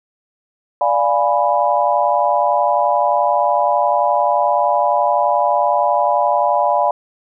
sine chord, D diminished seventh, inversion none, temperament equal, 587.3 / 698.5 / 830.6 / 987.8 Hz, D5 / F5 / Ab5 / Cb6, 0 / 0 / 0 / 0 cents, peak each -18 dBFS, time 0.81-6.91 s, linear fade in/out 2 ms, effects none

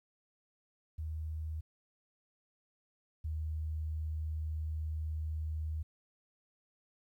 sine tone pair in turn, 78.6 / 78.1 Hz, D#2 / D#2, +18 / +7 cents, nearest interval unison, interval 11 cents, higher first, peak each -36 / -34 dBFS, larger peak second, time 0.98-1.61 / 3.24-5.83 s, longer second, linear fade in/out 10 ms, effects 12-bit

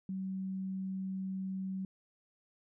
sine tone, 190.1 Hz, F#3, 47 cents sharp, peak -35 dBFS, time 0.09-1.85 s, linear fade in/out 2 ms, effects none

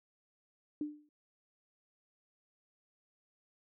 sine tone with exponential decay, 298.2 Hz, D4, 27 cents sharp, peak -31 dBFS, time 0.81-1.09 s, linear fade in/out 2 ms, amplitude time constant 60 ms, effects none

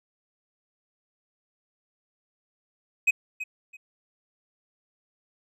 triangle tone with echo, 2524 Hz, D#7, 24 cents sharp, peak -15 dBFS, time 3.07-3.11 s, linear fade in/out 10 ms, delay 330 ms, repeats 2, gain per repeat -13 dB, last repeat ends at 3.77 s, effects resampled to 32000 Hz

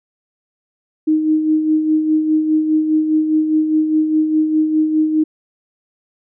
sine tone with tremolo, 311.1 Hz, D#4, in tune, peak -10 dBFS, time 1.07-5.24 s, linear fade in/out 10 ms, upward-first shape sine, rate 4.9 Hz, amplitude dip 50%, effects none

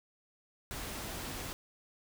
pink noise, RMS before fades -41 dBFS, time 0.71-1.53 s, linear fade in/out 0 ms, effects none

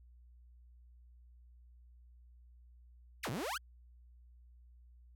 sawtooth exponential two-way sweep, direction down then up, 3238 to 106.2 to 1693 Hz, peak -33 dBFS, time 3.23-3.58 s, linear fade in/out 10 ms, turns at 3.3 s, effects added 60 Hz sine -57 dBFS peak until 5.15 s

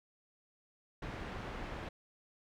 pink low-pass noise, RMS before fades -43 dBFS, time 1.02-1.89 s, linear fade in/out 5 ms, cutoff 2300 Hz, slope 12 dB/octave, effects none

